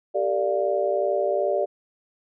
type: chord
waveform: sine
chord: G minor seventh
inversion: none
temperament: equal with one note detuned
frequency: 392 / 454.5 / 587.3 / 698.5 Hz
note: G4 / Bb4 / D5 / F5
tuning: 0 / -44 / 0 / 0 cents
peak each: -26 / -29 / -23 / -29 dBFS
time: 0.14-1.66 s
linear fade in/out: 20 ms
effects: none